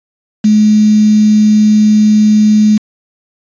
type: tone with quantisation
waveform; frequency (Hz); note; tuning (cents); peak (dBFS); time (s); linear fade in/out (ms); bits
sine; 213.1; G#3; +45; -4; 0.44-2.78; 10; 4
effects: resampled to 16000 Hz